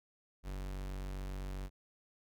45% pulse tone, 47.54 Hz, F#1, 48 cents sharp, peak -39 dBFS, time 0.43-1.7 s, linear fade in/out 50 ms, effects none

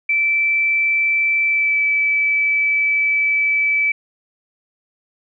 sine tone with pitch glide, 2327 to 2306 Hz, D7 to D7, -17 to -32 cents, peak -14 dBFS, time 0.09-3.92 s, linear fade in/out 5 ms, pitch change -15 cents, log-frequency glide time 1.46-1.8 s, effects none

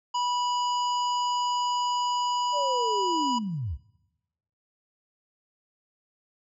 harmonic tone, 980 Hz, B5, 14 cents flat, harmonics 1 / 3 / 5 / 7, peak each -25 / -35 / -39 / -42 dBFS, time 0.14-3.39 s, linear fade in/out 10 ms
sine linear sweep, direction down, 603 to 55.8 Hz, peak -28 dBFS, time 2.52-3.78 s, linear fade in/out 50 ms
effects noise-tail reverb RT60 1.0 s tail -23 dB re dry

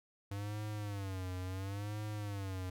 square tone with vibrato, 98.7 Hz, G2, 12 cents sharp, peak -39 dBFS, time 0.31-2.7 s, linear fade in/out 5 ms, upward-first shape sine, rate 0.72 Hz, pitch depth 130 cents each way, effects none

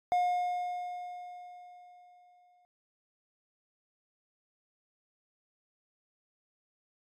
triangle tone with exponential decay, 716 Hz, F5, 43 cents sharp, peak -22 dBFS, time 0.12-2.65 s, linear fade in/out 0 ms, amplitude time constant 550 ms, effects AAC 64 kbps

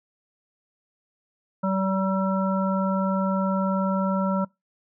harmonic tone, 191.5 Hz, G3, 40 cents flat, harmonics 1 / 3 / 5 / 7, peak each -23 / -28 / -30 / -31 dBFS, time 1.63-4.45 s, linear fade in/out 10 ms, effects noise-tail reverb RT60 0.2 s tail -24 dB re dry

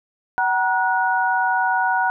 sine tone cluster, 755 / 948 / 1463 Hz, F#5 / A#5 / F#6, +35 / +29 / -20 cents, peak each -21 dBFS, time 0.38-2.1 s, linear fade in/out 0 ms, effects none

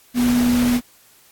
sine tone in noise, 243.9 Hz, B3, 21 cents flat, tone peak -14 dBFS, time 0.14-0.81 s, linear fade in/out 50 ms, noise pink, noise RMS -27 dBFS, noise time 0.14-0.81 s, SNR +10 dB, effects white hiss -52 dBFS RMS until 1.31 s + AAC 64 kbps

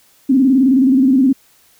sine tone with vibrato, 263.4 Hz, C4, 12 cents sharp, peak -8 dBFS, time 0.29-1.33 s, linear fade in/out 10 ms, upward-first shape square, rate 19 Hz, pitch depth 82 cents each way, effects white hiss -52 dBFS RMS until 1.79 s

